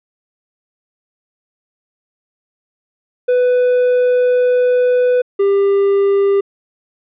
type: tone pair in turn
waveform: triangle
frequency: 497 / 397.6 Hz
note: B4 / G4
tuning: +11 / +25 cents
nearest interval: major third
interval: 386 cents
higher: first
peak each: -8 dBFS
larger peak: neither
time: 3.28-5.22 / 5.39-6.41 s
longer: first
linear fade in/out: 10 ms
effects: resampled to 8000 Hz